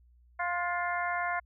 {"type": "harmonic tone with a mistuned harmonic", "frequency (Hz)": 350.3, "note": "F4", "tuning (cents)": 5, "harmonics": [2, 3, 4, 5, 6], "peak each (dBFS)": [-33, -35, -36, -37, -38], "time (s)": [0.39, 1.4], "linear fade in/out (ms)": 10, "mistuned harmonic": 4, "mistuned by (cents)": 26, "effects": ["added 60 Hz sine -58 dBFS peak until 1.45 s"]}